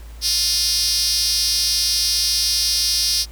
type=tone with high-pass filter; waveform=5% pulse; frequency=354.7 Hz; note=F4; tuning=27 cents sharp; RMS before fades=-19 dBFS; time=0.21-3.26 s; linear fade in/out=50 ms; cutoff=5300 Hz; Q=4.6; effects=added 56 Hz sine -34 dBFS peak until 3.31 s + pink hiss -48 dBFS RMS until 3.31 s